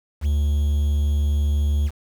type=tone with quantisation; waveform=triangle; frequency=73 Hz; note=D2; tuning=10 cents flat; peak=-15 dBFS; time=0.21-1.91 s; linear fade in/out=50 ms; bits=7; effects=none